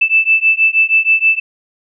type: beating tone pair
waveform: sine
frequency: 2637 / 2643.3 Hz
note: E7 / E7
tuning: 0 / +4 cents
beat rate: 6.3 Hz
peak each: -12 dBFS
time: 0.01-1.4 s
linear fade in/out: 10 ms
effects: none